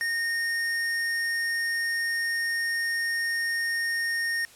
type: tone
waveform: square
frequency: 1844 Hz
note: A#6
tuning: 19 cents flat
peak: -26 dBFS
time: 0.01-4.45 s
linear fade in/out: 0 ms
effects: white hiss -52 dBFS RMS until 4.55 s + low-pass 11000 Hz 12 dB/octave